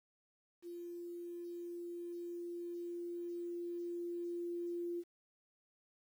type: tone with level ramp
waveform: sine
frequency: 346.3 Hz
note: F4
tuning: 15 cents flat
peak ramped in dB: -44 to -37 dBFS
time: 0.62-5.04 s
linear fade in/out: 50 ms
effects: 11-bit